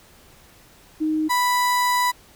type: tone pair in turn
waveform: sine / 35% pulse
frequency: 311.1 / 987.7 Hz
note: D#4 / B5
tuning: 0 / 0 cents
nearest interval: octave + minor sixth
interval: 2000 cents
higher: second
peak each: -19 / -16 dBFS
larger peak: second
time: 1-1.29 / 1.29-2.12 s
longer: second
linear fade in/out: 20 ms
effects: pink hiss -51 dBFS RMS until 2.35 s